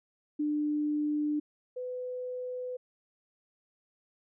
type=tone pair in turn; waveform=sine; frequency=298.2 / 501.5 Hz; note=D4 / B4; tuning=+27 / +26 cents; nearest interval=major sixth; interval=899 cents; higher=second; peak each=-27 / -34 dBFS; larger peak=first; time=0.39-1.4 / 1.76-2.77 s; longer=neither; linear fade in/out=10 ms; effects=none